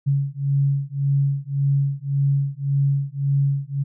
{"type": "beating tone pair", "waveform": "sine", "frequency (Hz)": [138.59, 140.39], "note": ["C#3", "C#3"], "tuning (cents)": [0, 22], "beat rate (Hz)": 1.8, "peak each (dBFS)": -21, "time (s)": [0.06, 3.84], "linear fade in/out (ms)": 20, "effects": []}